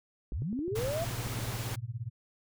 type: linear sweep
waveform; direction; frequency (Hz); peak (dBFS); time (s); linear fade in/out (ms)
sine; up; 36.71 to 698.5; -31; 0.32-1.05; 10
type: clicks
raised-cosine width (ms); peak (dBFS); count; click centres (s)
3; -30; 12; 0.322 / 0.421 / 0.529 / 0.591 / 0.68 / 0.79 / 0.834 / 0.883 / 1.016 / 1.11 / 1.266 / 1.389
type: tone with tremolo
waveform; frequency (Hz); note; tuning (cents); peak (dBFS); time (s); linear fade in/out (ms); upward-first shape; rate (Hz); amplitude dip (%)
sine; 116.54; A#2; 0; -31; 0.71-2.1; 20; sine; 17; 95
type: noise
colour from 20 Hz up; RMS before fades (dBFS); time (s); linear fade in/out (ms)
pink; -39; 0.75-1.76; 10
effects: none